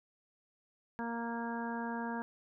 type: harmonic tone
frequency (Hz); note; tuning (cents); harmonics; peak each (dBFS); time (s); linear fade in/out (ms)
233.1; A#3; 0; 1 / 2 / 3 / 4 / 5 / 6 / 7; -38 / -45 / -46 / -41 / -52 / -50 / -45; 0.99-2.22; 0
effects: none